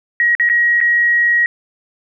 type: tone with dropouts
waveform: sine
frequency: 1898 Hz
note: A#6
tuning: 31 cents sharp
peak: -10 dBFS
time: 0.2-1.46 s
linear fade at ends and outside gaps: 1 ms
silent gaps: 0.351-0.398 / 0.49-0.498 / 0.804-0.812 s
effects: none